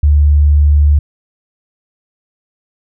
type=tone; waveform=sine; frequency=73.4 Hz; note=D2; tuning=in tune; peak=-5 dBFS; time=0.03-0.99 s; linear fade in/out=5 ms; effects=none